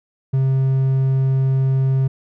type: tone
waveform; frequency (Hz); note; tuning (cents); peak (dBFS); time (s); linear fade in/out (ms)
triangle; 133.3; C3; +33; -12; 0.33-2.08; 10
effects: none